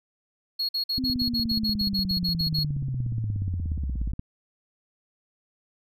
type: tone bursts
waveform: triangle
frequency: 4316 Hz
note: C#8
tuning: 47 cents flat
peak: -23 dBFS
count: 14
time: 0.59-2.64 s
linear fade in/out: 10 ms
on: 100 ms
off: 50 ms
type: linear sweep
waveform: sine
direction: down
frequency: 260.7 to 50 Hz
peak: -26 dBFS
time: 0.98-4.12 s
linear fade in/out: 5 ms
type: click train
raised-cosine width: 5 ms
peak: -21 dBFS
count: 55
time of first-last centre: 0.98-4.194 s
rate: 16.8 Hz
effects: none